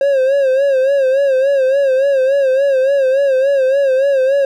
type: tone with vibrato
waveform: triangle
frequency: 540 Hz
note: C#5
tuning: 45 cents flat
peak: -8 dBFS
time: 0.01-4.45 s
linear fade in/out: 2 ms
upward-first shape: sine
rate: 3.5 Hz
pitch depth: 78 cents each way
effects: none